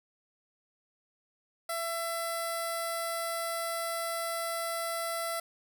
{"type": "tone with notch filter", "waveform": "10% pulse", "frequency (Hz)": 670, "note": "E5", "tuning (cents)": 28, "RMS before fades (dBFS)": -34, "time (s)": [1.69, 5.4], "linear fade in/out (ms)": 5, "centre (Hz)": 2900, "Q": 0.74, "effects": []}